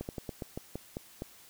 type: slowing click train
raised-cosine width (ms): 2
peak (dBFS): -23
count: 9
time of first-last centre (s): 0.01-1.221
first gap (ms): 79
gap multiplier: 1.18
effects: white hiss -56 dBFS RMS until 1.49 s